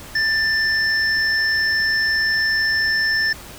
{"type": "tone pair together", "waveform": "sine", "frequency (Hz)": [1774, 5316], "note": ["A6", "E8"], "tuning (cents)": [14, 14], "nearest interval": "octave + perfect fifth", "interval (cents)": 1900, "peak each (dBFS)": [-17, -23], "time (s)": [0.15, 3.33], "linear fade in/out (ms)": 5, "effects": ["added 60 Hz sine -45 dBFS peak until 3.58 s", "pink hiss -38 dBFS RMS until 3.58 s"]}